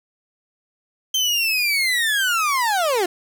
30% pulse linear sweep, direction down, 3136 to 337.2 Hz, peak -15 dBFS, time 1.14-3.06 s, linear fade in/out 5 ms, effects none

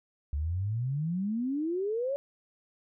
sine exponential sweep, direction up, 69.3 to 573 Hz, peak -28 dBFS, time 0.33-2.16 s, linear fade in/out 0 ms, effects none

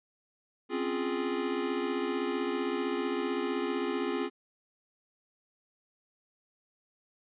square chord, Db major seventh, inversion third, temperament equal, 261.6 / 277.2 / 349.2 / 415.3 Hz, C4 / Db4 / F4 / Ab4, 0 / 0 / 0 / 0 cents, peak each -36 / -39 / -35 / -35 dBFS, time 0.69-4.3 s, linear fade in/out 50 ms, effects resampled to 8000 Hz

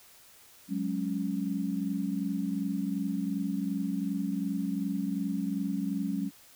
sine chord, F# suspended second, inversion none, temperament equal, 185 / 207.7 / 277.2 Hz, F#3 / G#3 / C#4, 0 / 0 / 0 cents, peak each -33 dBFS, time 0.68-6.31 s, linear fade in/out 50 ms, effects white hiss -56 dBFS RMS until 6.55 s

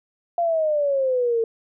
sine exponential sweep, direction down, 696 to 448.4 Hz, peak -18 dBFS, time 0.38-1.44 s, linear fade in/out 2 ms, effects none

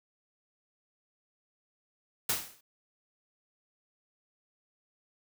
white noise with exponential decay, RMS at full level -26 dBFS, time 2.29-2.61 s, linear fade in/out 5 ms, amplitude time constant 69 ms, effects none

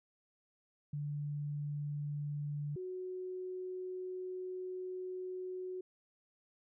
sine tone pair in turn, 146.3 / 368.7 Hz, D3 / F#4, -6 / -6 cents, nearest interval octave + major third, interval 1600 cents, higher second, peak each -36 / -39 dBFS, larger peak first, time 0.93-2.76 / 2.76-5.81 s, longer second, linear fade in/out 5 ms, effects none

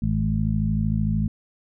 harmonic tone with a mistuned harmonic, 53.2 Hz, G#1, 42 cents sharp, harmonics 1 / 2 / 3 / 4, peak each -27 / -25 / -25 / -25 dBFS, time 0.02-1.28 s, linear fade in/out 5 ms, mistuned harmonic 1, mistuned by -73 cents, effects none

